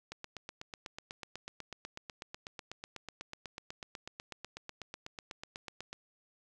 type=click train; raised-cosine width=0.2 ms; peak=-25 dBFS; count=48; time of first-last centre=0.12-5.93 s; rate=8.09 Hz; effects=none